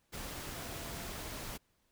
sine tone in noise, 680 Hz, F5, 46 cents flat, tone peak -52 dBFS, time 0.54-1.09 s, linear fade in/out 20 ms, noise pink, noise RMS -43 dBFS, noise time 0.12-1.58 s, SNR -12 dB, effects pink hiss -75 dBFS RMS until 1.91 s

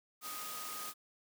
sine tone in noise, 1244.5 Hz, D#6, in tune, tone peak -46 dBFS, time 0.21-0.94 s, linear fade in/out 50 ms, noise white, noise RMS -44 dBFS, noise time 0.21-0.94 s, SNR -5 dB, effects high-pass 150 Hz 12 dB/octave

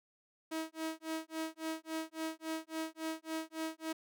sawtooth tone with tremolo, 320 Hz, D#4, 49 cents sharp, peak -31 dBFS, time 0.51-3.93 s, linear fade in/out 10 ms, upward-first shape sine, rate 3.6 Hz, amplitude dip 100%, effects none

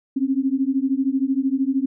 sine beating tone pair, 261.9 / 274.9 Hz, C4 / C#4, +2 / -14 cents, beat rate 13 Hz, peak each -21 dBFS, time 0.16-1.86 s, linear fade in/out 10 ms, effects none

